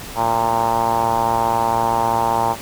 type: tone with low-pass filter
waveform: 5% pulse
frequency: 115.3 Hz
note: A#2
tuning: 19 cents flat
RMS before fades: -18 dBFS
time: 0.15-2.56 s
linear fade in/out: 50 ms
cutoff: 890 Hz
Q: 6.2
effects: pink hiss -33 dBFS RMS until 2.61 s